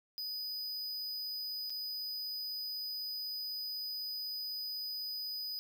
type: tone with dropouts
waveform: square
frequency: 4978 Hz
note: D#8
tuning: in tune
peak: -38 dBFS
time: 0.18-5.59 s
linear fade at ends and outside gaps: 0 ms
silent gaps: 1.697-1.703 s
effects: none